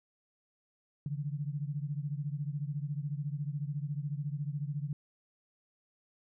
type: beating tone pair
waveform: sine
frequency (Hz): 141.4 / 155.4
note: C#3 / D#3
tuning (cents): +35 / -2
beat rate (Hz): 14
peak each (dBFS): -35 / -38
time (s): 1.06-4.93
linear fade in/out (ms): 2
effects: none